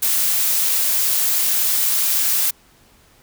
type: noise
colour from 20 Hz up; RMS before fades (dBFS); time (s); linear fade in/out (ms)
blue; -18; 0.02-2.51; 10
effects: pink hiss -53 dBFS RMS until 3.22 s